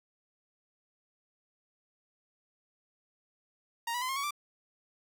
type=tone with pitch steps; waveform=sawtooth; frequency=932.3 / 976.4 / 1022.6 / 1070.9 / 1121.6 / 1174.6 Hz; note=A#5 / B5 / C6 / C6 / C#6 / D6; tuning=0 / -20 / -40 / +40 / +20 / 0 cents; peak=-28 dBFS; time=3.87-4.308 s; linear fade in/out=5 ms; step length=73 ms; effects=none